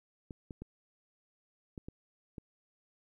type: clicks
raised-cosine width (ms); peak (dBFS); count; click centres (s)
3; -30; 6; 0.308 / 0.508 / 0.62 / 1.778 / 1.885 / 2.382
effects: 12-bit